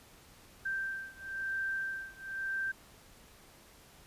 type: beating tone pair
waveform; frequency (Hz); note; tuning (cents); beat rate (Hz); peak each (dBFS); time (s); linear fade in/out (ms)
sine; 1568 / 1569; G6 / G6; 0 / +1; 1; -37 / -38; 0.65-2.72; 10
effects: pink hiss -58 dBFS RMS until 4.06 s + resampled to 32000 Hz